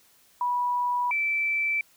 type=tone pair in turn; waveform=sine; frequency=978 / 2326 Hz; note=B5 / D7; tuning=-17 / -17 cents; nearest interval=octave + minor third; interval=1500 cents; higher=second; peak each=-23 dBFS; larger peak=neither; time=0.41-1.11 / 1.11-1.81 s; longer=neither; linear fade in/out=2 ms; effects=white hiss -60 dBFS RMS until 1.96 s